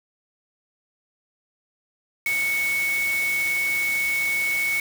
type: tone in noise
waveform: sine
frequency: 2217 Hz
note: C#7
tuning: in tune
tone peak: -21 dBFS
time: 2.26-4.8 s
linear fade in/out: 2 ms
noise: white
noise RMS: -33 dBFS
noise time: 2.26-4.8 s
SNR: +9 dB
effects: none